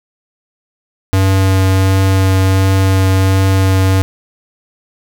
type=tone with vibrato; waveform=square; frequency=95.5 Hz; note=G2; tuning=45 cents flat; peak=-9 dBFS; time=1.13-4.02 s; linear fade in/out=0 ms; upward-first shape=triangle; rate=1.4 Hz; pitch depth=11 cents each way; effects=none